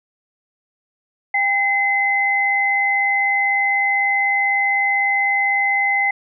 sine tone pair together, 798.7 / 2049 Hz, G5 / C7, +32 / -37 cents, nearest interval octave + major third, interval 1631 cents, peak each -21 / -16 dBFS, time 1.34-6.11 s, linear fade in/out 5 ms, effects none

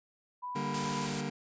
sine tone, 990 Hz, B5, 4 cents sharp, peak -36 dBFS, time 0.42-1.07 s, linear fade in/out 20 ms
sawtooth chord, G minor, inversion second, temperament just, 147 / 196 / 235.2 Hz, D3 / G3 / Bb3, +2 / 0 / +16 cents, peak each -34 dBFS, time 0.55-1.3 s, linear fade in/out 10 ms
white noise, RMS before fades -39 dBFS, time 0.74-1.21 s, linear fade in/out 2 ms
effects resampled to 16000 Hz

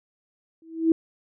sine tone with exponential growth, 325.6 Hz, E4, 21 cents flat, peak -12 dBFS, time 0.62-0.92 s, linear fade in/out 2 ms, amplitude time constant 65 ms, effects none

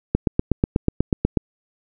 click train, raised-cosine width 3 ms, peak -3 dBFS, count 11, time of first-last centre 0.15-1.372 s, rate 8.18 Hz, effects none

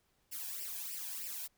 blue noise with flanger, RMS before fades -42 dBFS, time 0.31-1.48 s, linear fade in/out 20 ms, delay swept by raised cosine 0.38 to 1.26 ms, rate 3.2 Hz, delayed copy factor +0.7, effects pink hiss -75 dBFS RMS until 1.57 s

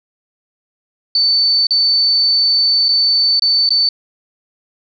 sine tone with dropouts, 4523 Hz, C#8, 34 cents sharp, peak -10 dBFS, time 1.15-3.89 s, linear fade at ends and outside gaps 2 ms, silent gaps 1.669-1.707 / 2.885-2.889 / 3.396-3.421 / 3.691-3.705 s, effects none

